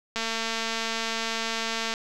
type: click train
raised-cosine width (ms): 0.2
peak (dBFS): -12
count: 403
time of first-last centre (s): 0.16-1.939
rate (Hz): 226
effects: none